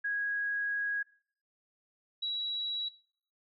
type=tone pair in turn; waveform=sine; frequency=1652 / 3895 Hz; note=G#6 / B7; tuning=-10 / -25 cents; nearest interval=octave + minor third; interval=1485 cents; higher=second; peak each=-30 / -31 dBFS; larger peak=first; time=0.04-1.03 / 2.22-2.89 s; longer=first; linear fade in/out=10 ms; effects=noise-tail reverb RT60 0.5 s tail -20 dB re dry